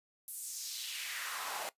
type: noise with high-pass filter sweep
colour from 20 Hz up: pink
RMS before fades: -41 dBFS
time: 0.28-1.69 s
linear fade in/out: 0 ms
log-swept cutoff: 11000 to 610 Hz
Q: 2
effects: noise-tail reverb RT60 0.1 s tail -17 dB re dry + resampled to 32000 Hz